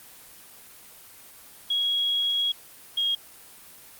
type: tone pair in turn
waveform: sine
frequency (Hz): 3313 / 3266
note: G#7 / G#7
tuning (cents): -5 / -30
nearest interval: unison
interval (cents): 25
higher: first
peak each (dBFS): -22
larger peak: neither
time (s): 1.7-2.52 / 2.97-3.15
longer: first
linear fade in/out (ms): 5
effects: white hiss -48 dBFS RMS until 3.99 s + Opus 24 kbps